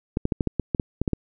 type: clicks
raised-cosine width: 3 ms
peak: -9 dBFS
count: 11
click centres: 0.171 / 0.254 / 0.322 / 0.408 / 0.473 / 0.597 / 0.748 / 0.798 / 1.016 / 1.078 / 1.133 s
effects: none